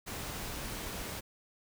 pink noise, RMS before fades -40 dBFS, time 0.06-1.21 s, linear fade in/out 20 ms, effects none

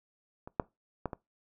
clicks, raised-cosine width 1 ms, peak -29 / -12 / -18 / -23 dBFS, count 4, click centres 0.475 / 0.598 / 1.057 / 1.132 s, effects noise-tail reverb RT60 0.2 s tail -22 dB re dry

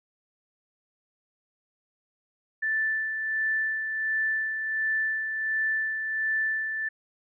sine tone with tremolo, 1761 Hz, A6, 1 cent sharp, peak -23 dBFS, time 2.62-6.89 s, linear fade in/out 10 ms, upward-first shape sine, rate 1.4 Hz, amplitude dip 45%, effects none

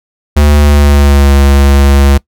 square tone with pitch glide, 73.42 to 69.62 Hz, D2 to C#2, 0 to +8 cents, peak -4 dBFS, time 0.36-2.18 s, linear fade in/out 10 ms, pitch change -92 cents, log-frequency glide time 0.57-1.32 s, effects noise-tail reverb RT60 0.1 s tail -22 dB re dry

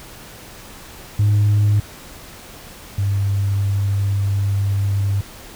sine tone pair in turn, 103.83 / 99.41 Hz, G#2 / G2, 0 / +25 cents, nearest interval minor second, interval 75 cents, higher first, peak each -10 / -15 dBFS, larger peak first, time 1.19-1.8 / 2.98-5.21 s, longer second, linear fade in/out 5 ms, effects tanh soft clip ceiling -10 dBFS + pink hiss -39 dBFS RMS until 5.55 s

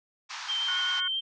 pink band-pass noise, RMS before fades -39 dBFS, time 0.29-1.01 s, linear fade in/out 20 ms, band 860 to 6400 Hz, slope 48 dB/octave
sine tone with vibrato, 3136 Hz, G7, in tune, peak -27 dBFS, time 0.48-1.21 s, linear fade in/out 20 ms, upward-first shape triangle, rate 7.6 Hz, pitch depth 16 cents each way
harmonic tone, 364.7 Hz, F#4, 25 cents flat, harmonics 3 / 4 / 5 / 6, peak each -40 / -32 / -46 / -43 dBFS, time 0.68-1.08 s, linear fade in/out 5 ms
effects none

